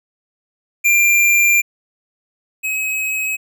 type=tone pair in turn; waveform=square; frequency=2380 / 2551 Hz; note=D7 / D#7; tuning=+22 / +43 cents; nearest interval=minor second; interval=121 cents; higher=second; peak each=-11 / -19 dBFS; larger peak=first; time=0.84-1.62 / 2.63-3.37 s; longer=first; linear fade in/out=20 ms; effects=none